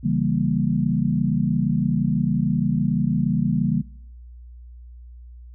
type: chord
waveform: sine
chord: C# diminished seventh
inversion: none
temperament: equal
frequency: 138.59 / 164.81 / 196 / 233.1 Hz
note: C#3 / E3 / G3 / Bb3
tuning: 0 / 0 / 0 / 0 cents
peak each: -24 dBFS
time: 0.03-3.82 s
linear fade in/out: 20 ms
effects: noise-tail reverb RT60 0.7 s tail -22 dB re dry + added 60 Hz sine -39 dBFS peak until 5.54 s